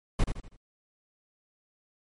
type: noise with echo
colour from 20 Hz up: brown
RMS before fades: -21 dBFS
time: 0.19-0.24 s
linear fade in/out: 5 ms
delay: 81 ms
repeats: 4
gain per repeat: -8 dB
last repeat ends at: 0.564 s
effects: MP3 48 kbps